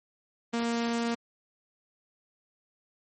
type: tone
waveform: sawtooth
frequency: 233.6 Hz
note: A#3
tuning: 4 cents sharp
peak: -23 dBFS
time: 0.53-1.15 s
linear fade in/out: 10 ms
effects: MP3 32 kbps